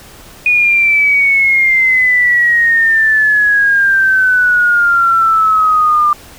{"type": "exponential sweep", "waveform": "sine", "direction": "down", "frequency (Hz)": [2469, 1193], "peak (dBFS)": -7, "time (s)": [0.46, 6.13], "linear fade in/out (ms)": 2, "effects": ["pink hiss -37 dBFS RMS until 6.38 s"]}